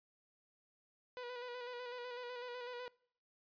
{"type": "tone with vibrato", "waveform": "sawtooth", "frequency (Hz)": 491, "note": "B4", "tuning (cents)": -10, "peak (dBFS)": -40, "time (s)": [1.17, 2.88], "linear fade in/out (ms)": 0, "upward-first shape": "square", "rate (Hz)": 8, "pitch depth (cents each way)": 30, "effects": ["noise-tail reverb RT60 0.6 s tail -25 dB re dry", "resampled to 11025 Hz"]}